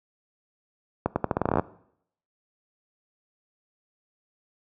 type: accelerating click train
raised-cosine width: 1 ms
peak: -8 dBFS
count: 14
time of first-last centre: 1.06-1.596 s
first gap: 100 ms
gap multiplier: 0.83
effects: noise-tail reverb RT60 0.7 s tail -20 dB re dry + high-pass 80 Hz 12 dB/octave